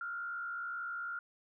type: tone with frequency modulation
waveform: sine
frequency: 1396.9 Hz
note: F6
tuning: in tune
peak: -37 dBFS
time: 0.01-1.19 s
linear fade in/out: 2 ms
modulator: 62.2 Hz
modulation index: 0.74
effects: none